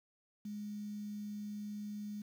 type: tone with quantisation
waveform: sine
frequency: 207.7 Hz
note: G#3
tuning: in tune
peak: -40 dBFS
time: 0.45-2.22 s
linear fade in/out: 5 ms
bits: 10
effects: none